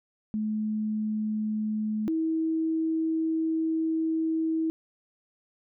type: tone pair in turn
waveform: sine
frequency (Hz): 214.8 / 321.8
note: A3 / E4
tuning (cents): -41 / -42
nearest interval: perfect fifth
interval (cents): 699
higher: second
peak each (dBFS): -26 / -24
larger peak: second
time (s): 0.34-2.08 / 2.08-4.7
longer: second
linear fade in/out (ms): 0
effects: none